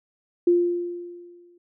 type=tone with exponential decay; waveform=sine; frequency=349.2 Hz; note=F4; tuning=in tune; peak=-13 dBFS; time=0.47-1.58 s; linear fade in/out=5 ms; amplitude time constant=240 ms; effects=none